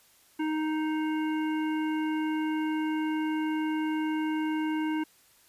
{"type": "harmonic tone", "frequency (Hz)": 311.1, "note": "D#4", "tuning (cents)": 0, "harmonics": [1, 3, 5, 7, 9], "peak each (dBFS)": [-27, -37, -41, -44, -46], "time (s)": [0.39, 5.04], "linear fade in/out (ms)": 10, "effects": ["white hiss -61 dBFS RMS until 5.48 s", "resampled to 32000 Hz"]}